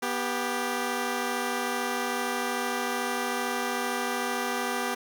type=tone pair together; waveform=10% pulse; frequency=244.7 / 393.7 Hz; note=B3 / G4; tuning=-16 / +8 cents; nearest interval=minor sixth; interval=824 cents; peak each=-22 dBFS; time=0.02-4.95 s; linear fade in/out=10 ms; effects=none